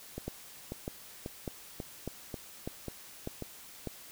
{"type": "two click trains", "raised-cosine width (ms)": 2, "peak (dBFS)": [-22, -24], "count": [7, 7], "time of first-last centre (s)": [[0.28, 3.873], [0.18, 3.423]], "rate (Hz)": [1.67, 1.85], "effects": ["white hiss -51 dBFS RMS until 4.11 s"]}